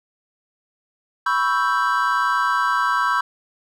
triangle chord, C# half-diminished seventh, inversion third, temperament equal, 987.8 / 1108.7 / 1318.5 / 1568 Hz, B5 / C#6 / E6 / G6, 0 / 0 / 0 / 0 cents, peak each -21 dBFS, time 1.26-3.21 s, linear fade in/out 5 ms, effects none

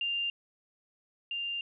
sine tone pair in turn, 2794 / 2794 Hz, F7 / F7, 0 / 0 cents, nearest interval unison, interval 0 cents, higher neither, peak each -29 / -32 dBFS, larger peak first, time 0.01-0.3 / 1.31-1.61 s, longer second, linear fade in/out 2 ms, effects none

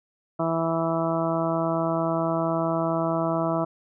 harmonic tone, 164.5 Hz, E3, 3 cents flat, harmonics 1 / 2 / 3 / 4 / 5 / 6 / 7 / 8, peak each -29 / -28 / -36 / -26 / -36 / -33 / -34 / -34 dBFS, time 0.39-3.65 s, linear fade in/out 10 ms, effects none

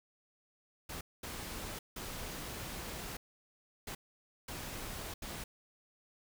pink noise bursts at uneven times, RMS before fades -43 dBFS, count 6, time 0.89-1.01 / 1.23-1.79 / 1.96-3.17 / 3.87-3.95 / 4.48-5.14 / 5.22-5.44 s, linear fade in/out 5 ms, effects none

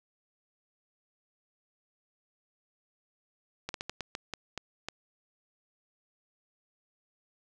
slowing click train, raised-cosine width 0.2 ms, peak -18 dBFS, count 9, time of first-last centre 3.69-4.886 s, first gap 52 ms, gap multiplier 1.29, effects none

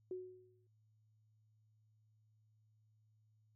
sine tone with exponential decay, 368.3 Hz, F#4, 8 cents flat, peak -39 dBFS, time 0.11-0.67 s, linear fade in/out 2 ms, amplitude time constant 120 ms, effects added 108 Hz sine -70 dBFS peak until 3.55 s

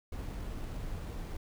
brown noise with sample-and-hold, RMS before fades -39 dBFS, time 0.12-1.37 s, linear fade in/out 5 ms, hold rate 11025 Hz, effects none

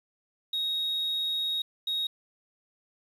sine tone pair in turn, 3764 / 3764 Hz, A#7 / A#7, +16 / +16 cents, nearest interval unison, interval 0 cents, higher neither, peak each -25 / -25 dBFS, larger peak neither, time 0.53-1.62 / 1.87-2.07 s, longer first, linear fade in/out 5 ms, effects tanh soft clip ceiling -25 dBFS + 9-bit

